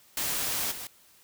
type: noise with level steps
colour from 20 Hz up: white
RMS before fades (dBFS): -30 / -39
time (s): 0.17-0.87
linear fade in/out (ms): 2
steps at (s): 0.71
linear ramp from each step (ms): 10
effects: white hiss -59 dBFS RMS until 1.23 s